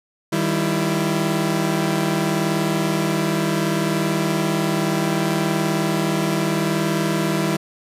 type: tone cluster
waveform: sawtooth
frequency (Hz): 156.7 / 195.8 / 334.1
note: D#3 / G3 / E4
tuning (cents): +13 / -2 / +23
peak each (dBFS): -19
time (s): 0.32-7.57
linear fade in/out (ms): 10
effects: resampled to 32000 Hz